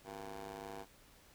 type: ring-modulated tone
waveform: 15% pulse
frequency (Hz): 102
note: G#2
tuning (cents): -31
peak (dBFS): -36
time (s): 0.04-0.86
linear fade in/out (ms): 50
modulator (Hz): 574
effects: pink hiss -63 dBFS RMS until 1.34 s